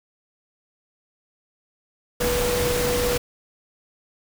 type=tone in noise; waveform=sine; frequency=488.1 Hz; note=B4; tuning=20 cents flat; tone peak=-22 dBFS; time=2.2-3.18 s; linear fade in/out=10 ms; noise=pink; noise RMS=-25 dBFS; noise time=2.2-3.18 s; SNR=0 dB; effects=none